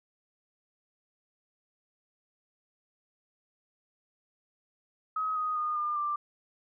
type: tone with pitch steps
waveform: sine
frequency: 1270 / 1247.5 / 1225.3 / 1203.6 / 1182.2 Hz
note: D#6 / D#6 / D#6 / D6 / D6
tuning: +35 / +4 / -27 / +42 / +11 cents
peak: -28 dBFS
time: 5.16-6.16 s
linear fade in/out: 5 ms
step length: 200 ms
effects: none